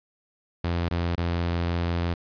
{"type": "tone with dropouts", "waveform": "sawtooth", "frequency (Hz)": 85.8, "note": "F2", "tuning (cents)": -30, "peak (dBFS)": -20, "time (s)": [0.64, 2.14], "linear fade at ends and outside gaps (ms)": 5, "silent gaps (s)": [[0.887, 0.91], [1.155, 1.178]], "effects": ["resampled to 11025 Hz", "10-bit"]}